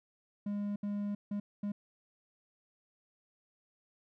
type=tone bursts at uneven times; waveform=triangle; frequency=204.4 Hz; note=G#3; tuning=27 cents flat; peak=-31 dBFS; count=4; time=0.46-0.76 / 0.83-1.15 / 1.31-1.4 / 1.63-1.72 s; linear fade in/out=5 ms; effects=none